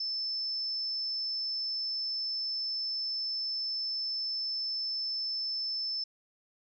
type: tone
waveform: sine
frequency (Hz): 5274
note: E8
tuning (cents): 0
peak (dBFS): -31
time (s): 0-6.04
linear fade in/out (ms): 5
effects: none